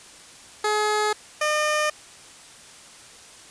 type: tone pair in turn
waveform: 15% pulse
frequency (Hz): 423.5 / 605.8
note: G#4 / D#5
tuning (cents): +34 / -46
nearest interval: tritone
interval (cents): 620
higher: second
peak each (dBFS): -14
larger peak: neither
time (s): 0.64-1.13 / 1.41-1.9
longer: neither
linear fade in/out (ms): 5
effects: white hiss -46 dBFS RMS until 3.5 s + resampled to 22050 Hz